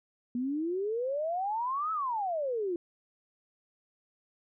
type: exponential two-way sweep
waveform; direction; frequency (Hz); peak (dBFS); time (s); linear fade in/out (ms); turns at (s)
sine; up then down; 237.2 to 1318.5 to 334.5; -29; 0.35-2.76; 2; 1.92
effects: none